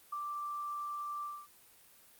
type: tone with ADSR envelope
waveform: sine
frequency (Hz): 1174.7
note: D6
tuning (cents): 0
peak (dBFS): -34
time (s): 0.12-1.48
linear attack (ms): 10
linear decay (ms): 10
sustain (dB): -2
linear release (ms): 250
effects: white hiss -61 dBFS RMS until 2.19 s + Opus 32 kbps